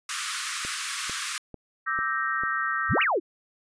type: high-pass noise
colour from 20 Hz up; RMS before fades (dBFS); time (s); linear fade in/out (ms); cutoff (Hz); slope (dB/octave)
pink; -31; 0.09-1.38; 2; 1100; 96
type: click train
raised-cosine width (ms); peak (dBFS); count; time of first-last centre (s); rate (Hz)
2; -26; 5; 0.65-2.436; 2.24
type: chord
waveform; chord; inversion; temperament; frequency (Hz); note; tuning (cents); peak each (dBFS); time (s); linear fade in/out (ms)
sine; E half-diminished seventh; third; equal with one note detuned; 1174.7 / 1312.4 / 1568 / 1864.7; D6 / E6 / G6 / Bb6; 0 / -8 / 0 / 0; -33 / -29 / -30 / -30; 1.86-3.05; 20
type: exponential two-way sweep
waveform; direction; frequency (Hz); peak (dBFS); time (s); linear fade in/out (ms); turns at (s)
sine; up then down; 57 to 2960 to 291; -21; 2.89-3.2; 20; 3.02
effects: resampled to 22050 Hz